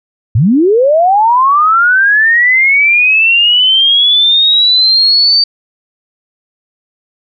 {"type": "linear sweep", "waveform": "sine", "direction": "up", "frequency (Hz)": [92.4, 4622], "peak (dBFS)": -5, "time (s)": [0.35, 5.44], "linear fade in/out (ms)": 5, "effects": []}